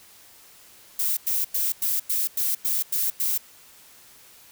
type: noise bursts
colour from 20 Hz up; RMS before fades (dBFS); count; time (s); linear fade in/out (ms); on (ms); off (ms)
violet; -24; 9; 0.99-3.378; 5; 180; 96
effects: white hiss -51 dBFS RMS until 4.51 s